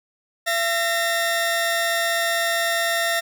sawtooth tone pair together, 677 / 1835.3 Hz, E5 / A#6, +46 / -27 cents, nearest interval octave + perfect fourth, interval 1727 cents, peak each -19 dBFS, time 0.46-3.21 s, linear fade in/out 20 ms, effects none

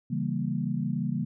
sine chord, C# diminished seventh, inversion none, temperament equal, 138.59 / 164.81 / 196 / 233.1 Hz, C#3 / E3 / G3 / Bb3, 0 / 0 / 0 / 0 cents, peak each -32 dBFS, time 0.1-1.25 s, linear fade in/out 10 ms, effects none

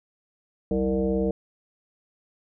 sine tone with frequency modulation, 326.2 Hz, E4, 18 cents flat, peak -21 dBFS, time 0.71-1.31 s, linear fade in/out 2 ms, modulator 134 Hz, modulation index 1.7, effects none

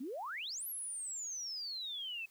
sine exponential two-way sweep, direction up then down, 233.1 to 11840 to 2566 Hz, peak -39 dBFS, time 0-2.26 s, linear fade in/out 10 ms, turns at 0.67 s, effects white hiss -68 dBFS RMS until 2.3 s

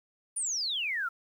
sine exponential sweep, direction down, 9780 to 1318.5 Hz, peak -29 dBFS, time 0.36-1.09 s, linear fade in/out 10 ms, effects 10-bit

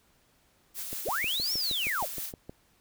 blue noise with tremolo, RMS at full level -36 dBFS, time 0.74-2.33 s, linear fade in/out 50 ms, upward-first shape square, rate 5.6 Hz, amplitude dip 25%
click train, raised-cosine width 2 ms, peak -27 dBFS, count 11, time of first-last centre 0.93-2.495 s, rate 6.39 Hz
sine linear two-way sweep, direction up then down, 258.6 to 5610 to 458.3 Hz, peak -28 dBFS, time 1.05-2.06 s, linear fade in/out 20 ms, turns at 1.54 s
effects pink hiss -66 dBFS RMS until 2.8 s

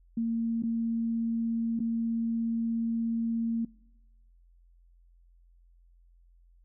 sine tone with dropouts, 229.2 Hz, A#3, 29 cents flat, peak -26 dBFS, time 0.17-3.65 s, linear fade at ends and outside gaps 5 ms, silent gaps 0.624-0.634 / 1.793-1.801 s, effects noise-tail reverb RT60 0.9 s tail -23 dB re dry + added 43 Hz sine -57 dBFS peak until 6.64 s

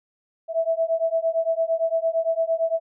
sine beating tone pair, 652 / 660.8 Hz, E5 / E5, -19 / +4 cents, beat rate 8.8 Hz, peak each -23 / -23 dBFS, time 0.48-2.8 s, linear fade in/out 50 ms, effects none

